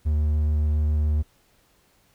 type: tone with vibrato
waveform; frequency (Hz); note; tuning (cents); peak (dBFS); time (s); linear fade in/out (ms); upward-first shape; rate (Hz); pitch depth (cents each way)
triangle; 75.6; D#2; -49; -17; 0.05-1.23; 20; triangle; 17; 9
effects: pink hiss -62 dBFS RMS until 2.14 s